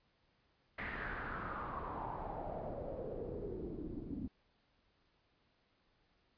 pink noise with low-pass filter sweep, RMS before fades -43 dBFS, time 0.78-4.28 s, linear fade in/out 5 ms, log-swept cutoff 2000 to 250 Hz, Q 4.6, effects pink hiss -75 dBFS RMS until 6.37 s + resampled to 11025 Hz

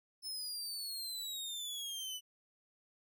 sawtooth exponential sweep, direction down, 5274 to 2960 Hz, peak -37 dBFS, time 0.22-2.21 s, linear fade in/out 50 ms, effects none

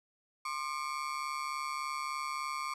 35% pulse ring-modulated tone, 1131 Hz, C#6, 34 cents sharp, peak -30 dBFS, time 0.45-2.74 s, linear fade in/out 5 ms, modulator 71.7 Hz, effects low-pass 9000 Hz 12 dB/octave

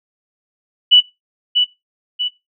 sine tone with echo, 2960 Hz, F#7, in tune, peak -4 dBFS, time 0.91-1.01 s, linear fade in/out 20 ms, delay 640 ms, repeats 2, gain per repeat -6 dB, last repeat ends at 2.29 s, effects noise-tail reverb RT60 0.2 s tail -17 dB re dry

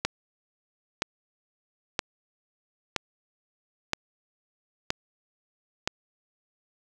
click train, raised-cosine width 0.2 ms, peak -7 dBFS, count 7, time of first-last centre 0.05-5.875 s, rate 1.03 Hz, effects none

